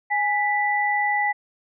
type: tone pair together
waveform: sine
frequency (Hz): 828 / 1975.5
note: G#5 / B6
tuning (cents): -5 / 0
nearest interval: octave + minor third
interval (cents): 1505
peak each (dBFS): -22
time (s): 0.1-1.33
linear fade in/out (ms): 20
effects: none